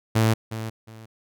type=tone with echo; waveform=sawtooth; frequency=111.2 Hz; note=A2; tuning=19 cents sharp; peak=-13 dBFS; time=0.15-0.34 s; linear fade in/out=10 ms; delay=360 ms; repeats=2; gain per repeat=-12 dB; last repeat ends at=1.06 s; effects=none